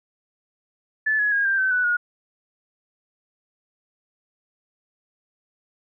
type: tone with pitch steps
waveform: sine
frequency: 1738 / 1684.6 / 1632.9 / 1582.7 / 1534.1 / 1487 / 1441.4 Hz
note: A6 / G#6 / G#6 / G6 / G6 / F#6 / F#6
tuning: -22 / +24 / -30 / +16 / -38 / +8 / -46 cents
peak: -18 dBFS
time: 1.06-1.97 s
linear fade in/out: 10 ms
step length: 130 ms
effects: none

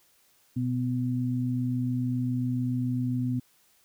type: tone pair together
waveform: sine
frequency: 123.47 / 250.8 Hz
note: B2 / B3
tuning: 0 / +27 cents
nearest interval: octave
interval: 1227 cents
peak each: -28 dBFS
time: 0.56-3.4 s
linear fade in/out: 10 ms
effects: white hiss -64 dBFS RMS until 3.84 s

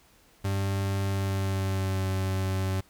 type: tone with pitch glide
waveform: 40% pulse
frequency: 98 to 95.16 Hz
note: G2 to F#2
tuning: 0 to +49 cents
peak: -25 dBFS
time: 0.44-2.81 s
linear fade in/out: 10 ms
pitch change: -51 cents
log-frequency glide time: 1.05-2.04 s
effects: pink hiss -60 dBFS RMS until 2.89 s

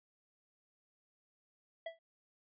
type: tone with exponential decay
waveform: square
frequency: 659.3 Hz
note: E5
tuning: in tune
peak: -37 dBFS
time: 1.86-1.99 s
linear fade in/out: 5 ms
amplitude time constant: 28 ms
effects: resampled to 8000 Hz

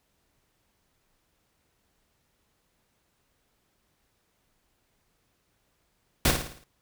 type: noise with echo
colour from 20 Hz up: pink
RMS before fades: -21 dBFS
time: 6.25-6.31 s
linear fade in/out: 2 ms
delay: 55 ms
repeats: 6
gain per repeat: -6 dB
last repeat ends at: 6.64 s
effects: pink hiss -72 dBFS RMS until 6.81 s

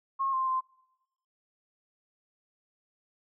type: tone with pitch steps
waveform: sine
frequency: 1082 / 1051 / 1041 Hz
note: C#6 / C6 / C6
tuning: -42 / +7 / -9 cents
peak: -26 dBFS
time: 0.19-0.61 s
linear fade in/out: 20 ms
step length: 140 ms
effects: noise-tail reverb RT60 1.0 s tail -26 dB re dry

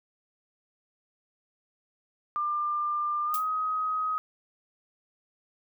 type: tone with pitch glide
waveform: sine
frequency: 1195 to 1260.9 Hz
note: D6 to D#6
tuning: +30 to +23 cents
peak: -26 dBFS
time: 2.36-4.18 s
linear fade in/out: 0 ms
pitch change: +93 cents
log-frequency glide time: 3.25-3.4 s
type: noise with exponential decay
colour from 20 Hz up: violet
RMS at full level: -29 dBFS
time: 3.34-3.48 s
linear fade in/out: 0 ms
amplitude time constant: 29 ms
effects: none

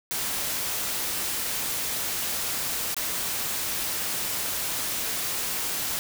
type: noise with dropouts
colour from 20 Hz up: white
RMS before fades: -29 dBFS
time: 0.11-5.99 s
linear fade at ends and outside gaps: 0 ms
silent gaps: 2.944-2.966 s
effects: none

